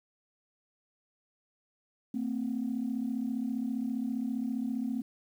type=tone pair together; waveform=sine; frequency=225.9 / 260.9 Hz; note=A3 / C4; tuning=+46 / -5 cents; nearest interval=major second; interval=249 cents; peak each=-32 / -32 dBFS; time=2.14-5.02 s; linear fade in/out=5 ms; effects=tanh soft clip ceiling -24 dBFS + 10-bit